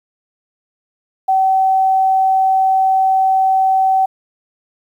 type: tone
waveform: sine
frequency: 764 Hz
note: G5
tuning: 45 cents flat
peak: -10 dBFS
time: 1.28-4.06 s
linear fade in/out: 10 ms
effects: 8-bit